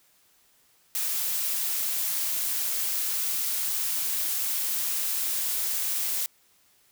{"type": "noise", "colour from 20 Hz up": "blue", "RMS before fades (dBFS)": -28, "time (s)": [0.95, 6.26], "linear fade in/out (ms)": 0, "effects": ["white hiss -63 dBFS RMS until 6.91 s"]}